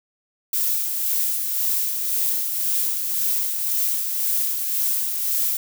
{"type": "noise with tremolo", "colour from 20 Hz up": "violet", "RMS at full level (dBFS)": -21, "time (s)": [0.53, 5.57], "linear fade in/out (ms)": 2, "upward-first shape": "sine", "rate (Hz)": 1.9, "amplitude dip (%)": 40, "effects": []}